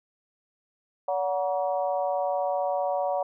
harmonic tone with a mistuned harmonic, 190 Hz, F#3, 46 cents sharp, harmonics 3 / 4 / 5 / 6, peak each -27 / -28 / -33 / -41 dBFS, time 1.08-3.23 s, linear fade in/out 5 ms, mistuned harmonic 4, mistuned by -59 cents, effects none

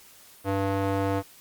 square tone with band-pass filter, 98 Hz, G2, in tune, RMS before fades -26 dBFS, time 0.44-1.23 s, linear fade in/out 50 ms, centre 600 Hz, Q 0.81, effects white hiss -52 dBFS RMS until 1.4 s + Opus 48 kbps

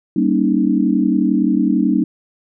sine chord, Eb dominant seventh, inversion first, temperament just, 194.45 / 233.3 / 280 / 311.1 Hz, G3 / Bb3 / Db4 / Eb4, -14 / +2 / +18 / 0 cents, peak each -18 dBFS, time 0.16-2.04 s, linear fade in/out 5 ms, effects none

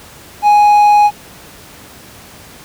triangle tone, 830.6 Hz, G#5, in tune, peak -3 dBFS, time 0.42-1.11 s, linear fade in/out 50 ms, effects pink hiss -37 dBFS RMS until 2.64 s + high-pass 60 Hz 12 dB/octave

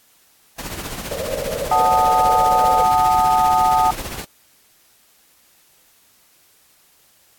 pink noise with tremolo, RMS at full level -27 dBFS, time 0.58-4.25 s, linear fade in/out 10 ms, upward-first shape triangle, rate 15 Hz, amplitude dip 60%
pink band-pass noise, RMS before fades -26 dBFS, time 1.11-2.83 s, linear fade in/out 5 ms, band 460 to 620 Hz, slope 96 dB/octave
sine chord, D# diminished, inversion first, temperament equal, 740 / 880 / 1244.5 Hz, F#5 / A5 / D#6, 0 / 0 / 0 cents, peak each -16 / -16 / -20 dBFS, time 1.71-3.91 s, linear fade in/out 5 ms
effects white hiss -55 dBFS RMS until 7.38 s + AAC 64 kbps

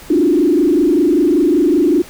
sine tone with frequency modulation, 323.3 Hz, E4, 34 cents flat, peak -9 dBFS, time 0.1-2.02 s, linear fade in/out 5 ms, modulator 25.2 Hz, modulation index 1.8, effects pink hiss -37 dBFS RMS until 2.09 s

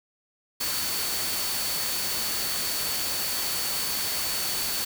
sine tone in noise, 4471 Hz, C#8, 14 cents sharp, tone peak -33 dBFS, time 0.6-4.85 s, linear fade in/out 10 ms, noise white, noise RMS -29 dBFS, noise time 0.6-4.85 s, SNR -7 dB, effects none

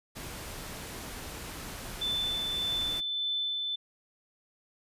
pink noise, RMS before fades -41 dBFS, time 0.15-3.01 s, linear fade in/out 20 ms
sine tone with tremolo, 3520 Hz, A7, in tune, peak -28 dBFS, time 2.01-3.76 s, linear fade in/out 10 ms, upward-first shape sine, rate 1.7 Hz, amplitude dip 25%
effects resampled to 32000 Hz

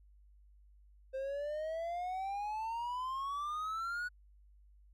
triangle exponential sweep, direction up, 523.3 to 1480 Hz, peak -34 dBFS, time 1.13-4.09 s, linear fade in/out 20 ms, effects added 50 Hz sine -59 dBFS peak until 4.93 s

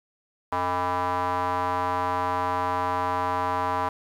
square tone with band-pass filter, 90 Hz, F#2, 47 cents flat, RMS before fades -26 dBFS, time 0.52-3.89 s, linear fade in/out 5 ms, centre 990 Hz, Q 3.6, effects 9-bit

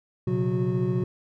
triangle tone cluster, 120.4 / 134.7 / 182.6 / 365.6 Hz, B2 / C#3 / F#3 / F#4, -44 / -49 / -23 / -21 cents, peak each -26 dBFS, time 0.27-1.04 s, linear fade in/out 5 ms, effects none

